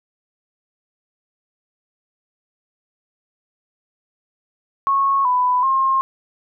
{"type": "tone with pitch steps", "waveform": "sine", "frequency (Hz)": [1098, 996, 1067], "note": ["C#6", "B5", "C6"], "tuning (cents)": [-17, 14, 34], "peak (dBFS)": -14, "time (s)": [4.87, 6.01], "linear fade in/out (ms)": 0, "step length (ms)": 380, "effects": []}